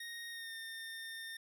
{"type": "tone with pitch glide", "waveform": "25% pulse", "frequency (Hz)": [1863, 1816.2], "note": ["A#6", "A#6"], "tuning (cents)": [-2, -46], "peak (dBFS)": -40, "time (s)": [0, 1.37], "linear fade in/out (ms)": 5, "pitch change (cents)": -44, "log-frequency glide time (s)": [0.3, 0.54], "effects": []}